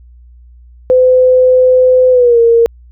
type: tone with pitch glide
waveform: sine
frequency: 509 to 464.1 Hz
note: C5 to A#4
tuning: -48 to -8 cents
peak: -4 dBFS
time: 0.9-2.66 s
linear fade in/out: 0 ms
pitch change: -160 cents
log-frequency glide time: 2.11-2.39 s
effects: added 60 Hz sine -36 dBFS peak until 2.91 s